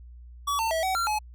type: tone with pitch steps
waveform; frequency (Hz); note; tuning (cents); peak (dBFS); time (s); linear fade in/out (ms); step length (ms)
square; 1139 / 898 / 649 / 756 / 1371 / 850; C#6 / A5 / E5 / F#5 / F6 / G#5; +47 / +35 / -27 / +37 / -32 / +40; -25; 0.47-1.19; 10; 120
effects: added 60 Hz sine -43 dBFS peak until 1.34 s